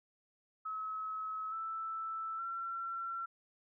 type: tone with pitch steps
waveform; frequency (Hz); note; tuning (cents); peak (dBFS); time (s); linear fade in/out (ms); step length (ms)
sine; 1287 / 1320.9 / 1355.7; E6 / E6 / E6; -42 / +3 / +48; -37; 0.65-3.26; 10; 870
effects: none